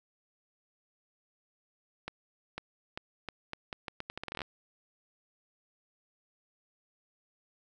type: accelerating click train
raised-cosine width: 0.3 ms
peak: -21 dBFS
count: 18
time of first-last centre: 2.08-4.418 s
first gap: 500 ms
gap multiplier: 0.79
effects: none